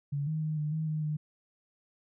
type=tone with pitch steps; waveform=sine; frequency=142.7 / 156.5 / 155 / 150.5 / 157.8 / 154.6 / 151.9 Hz; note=D3 / D#3 / D#3 / D3 / D#3 / D#3 / D#3; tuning=-49 / +10 / -6 / +43 / +25 / -11 / -41 cents; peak=-29 dBFS; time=0.12-1.17 s; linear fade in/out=10 ms; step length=150 ms; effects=none